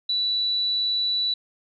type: tone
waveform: sine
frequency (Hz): 3951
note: B7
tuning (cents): 0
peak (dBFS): -21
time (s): 0.09-1.34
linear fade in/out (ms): 5
effects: none